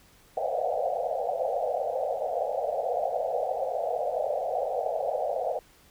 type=band-pass noise; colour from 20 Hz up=white; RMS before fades=-29 dBFS; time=0.37-5.59 s; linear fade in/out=2 ms; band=480 to 770 Hz; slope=96 dB/octave; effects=pink hiss -58 dBFS RMS until 5.9 s